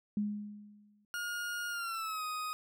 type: tone with exponential decay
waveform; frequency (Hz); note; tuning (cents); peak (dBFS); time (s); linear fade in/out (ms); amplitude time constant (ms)
sine; 207.7; G#3; 0; -28; 0.17-1.05; 2; 190
type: tone with pitch glide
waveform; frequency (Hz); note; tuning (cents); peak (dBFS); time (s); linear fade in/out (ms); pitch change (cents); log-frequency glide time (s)
40% pulse; 1428 to 1250.3; F6 to D#6; +38 to +8; -35; 1.14-2.53; 0; -230; 1.7-2.24
effects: none